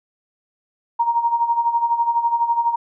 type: tone with tremolo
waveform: sine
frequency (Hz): 936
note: A#5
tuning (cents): +7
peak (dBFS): -13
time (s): 0.99-2.76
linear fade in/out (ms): 10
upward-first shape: sine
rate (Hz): 12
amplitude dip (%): 70
effects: none